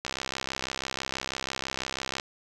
click train, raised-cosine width 0.2 ms, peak -13 dBFS, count 143, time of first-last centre 0.05-2.198 s, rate 66.1 Hz, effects none

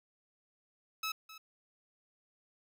15% pulse tone with echo, 1296 Hz, E6, 30 cents flat, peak -28 dBFS, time 1.03-1.12 s, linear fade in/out 5 ms, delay 260 ms, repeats 1, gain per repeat -15 dB, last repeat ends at 1.38 s, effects none

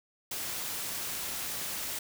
white noise with amplitude modulation, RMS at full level -34 dBFS, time 0.31-1.99 s, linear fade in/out 5 ms, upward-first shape sine, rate 233 Hz, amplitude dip 45%, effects none

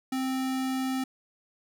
square tone, 261.8 Hz, C4, 1 cent sharp, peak -28 dBFS, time 0.12-1.04 s, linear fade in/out 5 ms, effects none

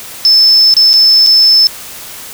sine tone with dropouts, 5260 Hz, E8, 5 cents flat, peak -3 dBFS, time 0.25-1.67 s, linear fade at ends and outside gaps 0 ms, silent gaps 0.739-0.767 / 0.932-0.938 / 1.264-1.27 s, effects white hiss -28 dBFS RMS until 2.33 s

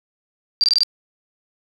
sine tone bursts, 4699 Hz, D8, in tune, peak -12 dBFS, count 5, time 0.61-0.833 s, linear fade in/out 0 ms, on 27 ms, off 22 ms, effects 9-bit

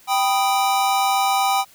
square chord, G augmented, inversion none, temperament equal, 784 / 987.8 / 1244.5 Hz, G5 / B5 / D#6, 0 / 0 / 0 cents, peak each -19 / -25 / -25 dBFS, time 0.07-1.65 s, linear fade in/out 50 ms, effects white hiss -51 dBFS RMS until 1.74 s

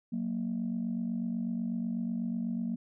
sine tone pair together, 185 / 233.1 Hz, F#3 / A#3, 0 / 0 cents, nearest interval major third, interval 400 cents, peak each -34 / -31 dBFS, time 0.12-2.76 s, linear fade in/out 10 ms, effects tanh soft clip ceiling -25 dBFS

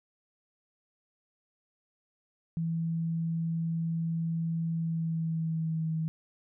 sine tone with pitch glide, 164.81 to 160.03 Hz, E3 to D#3, 0 to +49 cents, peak -28 dBFS, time 2.57-6.08 s, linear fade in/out 0 ms, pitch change -51 cents, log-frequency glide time 4.72-5.93 s, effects none

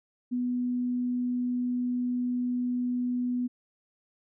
sine tone, 246.9 Hz, B3, in tune, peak -26 dBFS, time 0.31-3.48 s, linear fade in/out 20 ms, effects none

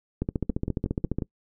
two click trains, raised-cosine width 3 ms, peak -15 / -13 dBFS, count 5 / 15, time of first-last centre 0.5-1.222 / 0.22-1.186 s, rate 5.54 / 14.5 Hz, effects noise-tail reverb RT60 0.1 s tail -23 dB re dry

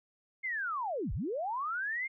sine linear two-way sweep, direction down then up, 2154 to 30.58 to 2154 Hz, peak -32 dBFS, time 0.43-2.08 s, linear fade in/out 20 ms, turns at 1.13 s, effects none

